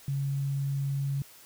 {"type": "tone", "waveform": "sine", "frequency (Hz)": 138.59, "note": "C#3", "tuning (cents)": 0, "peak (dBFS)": -27, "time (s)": [0.08, 1.22], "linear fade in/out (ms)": 2, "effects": ["white hiss -53 dBFS RMS until 1.45 s"]}